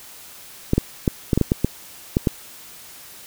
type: clicks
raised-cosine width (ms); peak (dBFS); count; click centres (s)
3; -3; 10; 0.734 / 0.78 / 1.078 / 1.332 / 1.376 / 1.413 / 1.519 / 1.646 / 2.169 / 2.272
effects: white hiss -42 dBFS RMS until 3.26 s